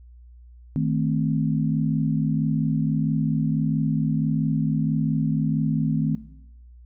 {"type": "chord", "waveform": "sine", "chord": "A diminished", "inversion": "second", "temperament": "equal", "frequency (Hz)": [155.56, 220, 261.6], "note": ["Eb3", "A3", "C4"], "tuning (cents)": [0, 0, 0], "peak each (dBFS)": [-22, -27, -26], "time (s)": [0.76, 6.15], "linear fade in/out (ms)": 0, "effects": ["noise-tail reverb RT60 0.8 s tail -17 dB re dry", "added 60 Hz sine -44 dBFS peak until 6.85 s"]}